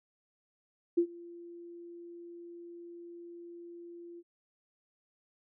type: tone with ADSR envelope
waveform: sine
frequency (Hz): 343.8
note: F4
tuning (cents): -27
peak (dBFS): -21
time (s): 0.97-4.23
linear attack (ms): 12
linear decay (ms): 79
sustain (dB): -24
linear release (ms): 43
effects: none